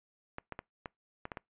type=clicks; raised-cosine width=0.5 ms; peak=-24 dBFS; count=7; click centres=0.384 / 0.523 / 0.591 / 0.858 / 1.254 / 1.318 / 1.372 s; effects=noise-tail reverb RT60 0.2 s tail -26 dB re dry + resampled to 8000 Hz